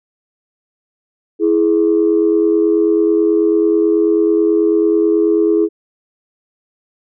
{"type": "tone pair together", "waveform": "sine", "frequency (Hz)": [329.6, 418.8], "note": ["E4", "G#4"], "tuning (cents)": [0, 15], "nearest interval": "major third", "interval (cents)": 415, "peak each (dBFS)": -12, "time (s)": [1.39, 5.69], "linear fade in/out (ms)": 50, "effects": ["tanh soft clip ceiling -3 dBFS"]}